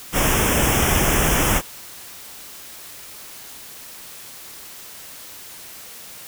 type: band-stop noise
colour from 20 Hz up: pink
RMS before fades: -18 dBFS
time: 0.12-1.62 s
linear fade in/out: 50 ms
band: 3400 to 5300 Hz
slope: 96 dB/octave
effects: white hiss -39 dBFS RMS until 6.27 s